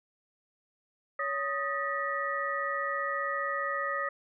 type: tone cluster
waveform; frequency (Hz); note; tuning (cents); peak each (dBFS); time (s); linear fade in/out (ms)
sine; 561 / 1247 / 1788 / 1923; C#5 / D#6 / A6 / B6; +21 / +3 / +27 / -47; -36 / -32 / -39 / -35; 1.19-4.09; 5
effects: none